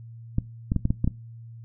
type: clicks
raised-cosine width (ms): 5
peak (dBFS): -10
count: 7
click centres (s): 0.384 / 0.719 / 0.763 / 0.854 / 0.905 / 1.044 / 1.076
effects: noise-tail reverb RT60 0.3 s tail -21 dB re dry + added 115 Hz sine -40 dBFS peak until 1.64 s